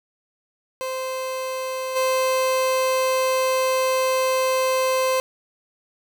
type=tone with level steps; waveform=30% pulse; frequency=520 Hz; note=C5; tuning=11 cents flat; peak=-23 / -16 dBFS; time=0.81-5.2 s; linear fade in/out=0 ms; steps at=1.95 s; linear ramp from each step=20 ms; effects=none